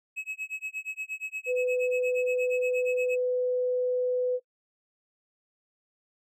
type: tone with tremolo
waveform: triangle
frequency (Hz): 2567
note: E7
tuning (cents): -47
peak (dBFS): -29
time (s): 0.16-3.16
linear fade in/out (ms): 20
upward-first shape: sine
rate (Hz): 8.5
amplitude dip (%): 100
type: tone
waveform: sine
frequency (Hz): 500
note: B4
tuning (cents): +21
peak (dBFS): -24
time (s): 1.46-4.4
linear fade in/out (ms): 50
effects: noise-tail reverb RT60 0.1 s tail -24 dB re dry